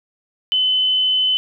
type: tone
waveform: sine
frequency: 3031 Hz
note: F#7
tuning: 41 cents sharp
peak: -14 dBFS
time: 0.52-1.37 s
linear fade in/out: 0 ms
effects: none